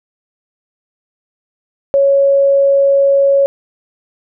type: tone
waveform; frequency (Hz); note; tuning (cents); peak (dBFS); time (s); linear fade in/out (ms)
sine; 554.4; C#5; 0; -7; 1.94-3.46; 0
effects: none